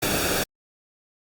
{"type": "noise with comb filter", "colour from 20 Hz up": "pink", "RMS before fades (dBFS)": -24, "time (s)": [0.02, 0.44], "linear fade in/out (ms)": 10, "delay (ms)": 0.98, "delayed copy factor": -0.6, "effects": ["Opus 48 kbps"]}